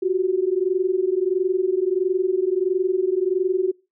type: tone pair together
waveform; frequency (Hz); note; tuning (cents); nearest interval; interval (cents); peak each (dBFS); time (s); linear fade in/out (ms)
sine; 361.1 / 382.6; F#4 / G4; -42 / -42; minor second; 100; -21; 0.02-3.72; 10
effects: noise-tail reverb RT60 0.3 s tail -26 dB re dry